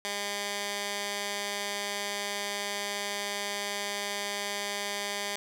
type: tone with band-pass filter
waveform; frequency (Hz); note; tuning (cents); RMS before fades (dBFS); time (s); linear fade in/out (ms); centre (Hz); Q
15% pulse; 202.8; G#3; -41; -34; 0.05-5.36; 0; 4500; 0.51
effects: none